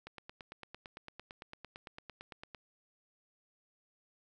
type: click train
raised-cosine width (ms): 0.3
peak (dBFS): -30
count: 23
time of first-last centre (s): 0.07-2.547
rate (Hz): 8.88
effects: none